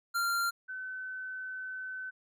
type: tone pair in turn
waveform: square / sine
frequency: 1386 / 1518.7 Hz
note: F6 / F#6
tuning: -14 / +45 cents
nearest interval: major second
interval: 159 cents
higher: second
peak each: -29 / -37 dBFS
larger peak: first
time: 0.14-0.51 / 0.68-2.11 s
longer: second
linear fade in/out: 20 ms
effects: none